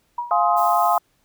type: tone with exponential decay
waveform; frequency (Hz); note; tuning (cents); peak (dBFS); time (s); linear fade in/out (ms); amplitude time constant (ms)
sine; 960; B5; -49; -20; 0.18-0.47; 5; 63
type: chord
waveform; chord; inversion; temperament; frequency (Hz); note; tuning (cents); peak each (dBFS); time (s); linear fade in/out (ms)
sine; F minor seventh; none; just; 698.5 / 838.1 / 1047.7 / 1257.2; F5 / Ab5 / C6 / Eb6; 0 / +16 / +2 / +18; -19 / -21 / -21 / -22; 0.31-0.98; 2
type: noise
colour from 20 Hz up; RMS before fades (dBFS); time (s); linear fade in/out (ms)
violet; -35; 0.56-0.99; 20
effects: pink hiss -65 dBFS RMS until 1.24 s